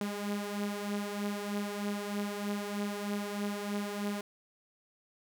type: beating tone pair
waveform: sawtooth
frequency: 203.7 / 206.9 Hz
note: G#3 / G#3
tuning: -33 / -6 cents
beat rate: 3.2 Hz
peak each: -31 / -35 dBFS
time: 0.01-4.21 s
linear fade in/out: 2 ms
effects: none